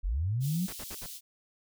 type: linear sweep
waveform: sine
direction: up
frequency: 36.71 to 191.8 Hz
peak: -27 dBFS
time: 0.03-0.67 s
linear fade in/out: 20 ms
type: high-pass noise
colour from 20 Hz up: white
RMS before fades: -43 dBFS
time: 0.4-1.21 s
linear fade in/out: 50 ms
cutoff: 3100 Hz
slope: 24 dB/octave
type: noise bursts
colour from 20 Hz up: pink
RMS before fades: -43 dBFS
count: 4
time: 0.68-1.062 s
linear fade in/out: 2 ms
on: 46 ms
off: 66 ms
effects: none